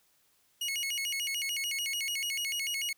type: tone with vibrato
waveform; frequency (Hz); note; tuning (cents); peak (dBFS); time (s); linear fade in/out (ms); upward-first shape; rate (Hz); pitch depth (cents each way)
sawtooth; 2514; D#7; +17; -28; 0.61-2.93; 5; square; 6.8; 240
effects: white hiss -69 dBFS RMS until 2.97 s